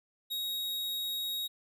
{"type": "tone", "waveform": "45% pulse", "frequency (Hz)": 3781, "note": "A#7", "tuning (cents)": 24, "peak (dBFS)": -33, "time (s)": [0.3, 1.48], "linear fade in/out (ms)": 20, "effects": []}